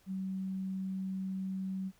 sine tone, 190 Hz, F#3, 46 cents sharp, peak -34 dBFS, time 0.06-1.92 s, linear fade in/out 50 ms, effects pink hiss -67 dBFS RMS until 1.99 s

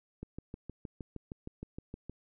click train, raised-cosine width 3 ms, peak -28 dBFS, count 13, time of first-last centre 0.23-2.096 s, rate 6.43 Hz, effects none

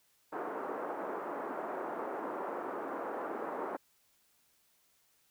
pink band-pass noise, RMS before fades -39 dBFS, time 0.32-3.77 s, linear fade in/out 10 ms, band 310 to 1300 Hz, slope 24 dB/octave, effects white hiss -71 dBFS RMS until 5.3 s

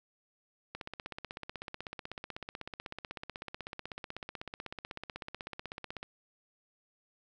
click train, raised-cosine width 0.3 ms, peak -24 dBFS, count 86, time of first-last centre 0.75-6.03 s, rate 16.1 Hz, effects none

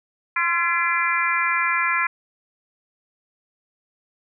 harmonic tone with a mistuned harmonic, 340 Hz, F4, 46 cents flat, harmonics 3 / 4 / 5 / 6 / 7, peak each -25 / -25 / -25 / -25 / -25 dBFS, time 0.36-2.07 s, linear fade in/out 5 ms, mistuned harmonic 3, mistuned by +31 cents, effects none

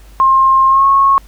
sine tone with pitch glide, 1064 to 1095.2 Hz, C6 to C#6, +29 to -21 cents, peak -6 dBFS, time 0.2-1.18 s, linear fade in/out 0 ms, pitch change +50 cents, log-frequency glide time 0.68-0.86 s, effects added 50 Hz sine -36 dBFS peak until 1.27 s + pink hiss -47 dBFS RMS until 1.27 s

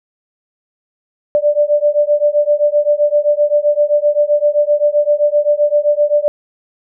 sine beating tone pair, 586 / 593.7 Hz, D5 / D5, -4 / +19 cents, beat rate 7.7 Hz, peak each -13 dBFS, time 1.35-6.28 s, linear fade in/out 0 ms, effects none

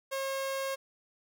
sawtooth tone, 540 Hz, C#5, 45 cents flat, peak -28 dBFS, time 0.11-0.76 s, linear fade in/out 20 ms, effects none

